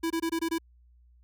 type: tone bursts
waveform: square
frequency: 329.6 Hz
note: E4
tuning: in tune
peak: -27 dBFS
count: 6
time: 0.03-0.584 s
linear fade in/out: 10 ms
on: 74 ms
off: 22 ms
effects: added 60 Hz sine -56 dBFS peak until 1.23 s